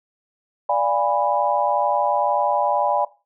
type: chord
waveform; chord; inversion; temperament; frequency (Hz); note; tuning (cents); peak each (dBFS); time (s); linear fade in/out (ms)
sine; D diminished seventh; none; equal with one note detuned; 587.3 / 698.5 / 820.6 / 987.8; D5 / F5 / Ab5 / Cb6; 0 / 0 / -21 / 0; -22 / -25 / -21 / -23; 0.69-3.05; 5
effects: noise-tail reverb RT60 0.3 s tail -19 dB re dry